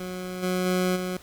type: tone with level steps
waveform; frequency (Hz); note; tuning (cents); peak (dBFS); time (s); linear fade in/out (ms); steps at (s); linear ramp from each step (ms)
20% pulse; 182.8; F#3; -21; -27 / -19 / -17 / -23; 0-1.17; 2; 0.42 / 0.65 / 0.95; 20
effects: pink hiss -50 dBFS RMS until 1.22 s